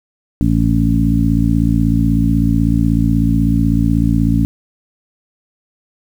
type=harmonic tone with a mistuned harmonic; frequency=56.2 Hz; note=A1; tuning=37 cents sharp; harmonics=1 / 2 / 3 / 4 / 5; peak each=-17 / -17 / -17 / -17 / -17 dBFS; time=0.41-4.45 s; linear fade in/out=0 ms; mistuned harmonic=1; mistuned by=-26 cents; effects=7-bit